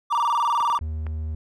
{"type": "tone with vibrato", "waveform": "triangle", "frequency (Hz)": 1050, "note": "C6", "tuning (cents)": 6, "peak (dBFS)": -17, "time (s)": [0.1, 0.79], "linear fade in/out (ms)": 20, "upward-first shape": "square", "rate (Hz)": 20, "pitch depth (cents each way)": 190}
{"type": "clicks", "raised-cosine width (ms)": 0.5, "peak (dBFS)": -24, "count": 4, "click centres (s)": [0.606, 0.701, 0.79, 1.067]}
{"type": "tone", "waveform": "triangle", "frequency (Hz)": 78.1, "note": "D#2", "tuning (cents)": 7, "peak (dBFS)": -24, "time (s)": [0.81, 1.35], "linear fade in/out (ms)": 5}
{"effects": []}